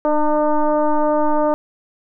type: tone with frequency modulation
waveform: sine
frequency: 302.4 Hz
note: D#4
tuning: 49 cents flat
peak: -13 dBFS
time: 0.05-1.54 s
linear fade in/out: 0 ms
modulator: 301 Hz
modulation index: 2.4
effects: none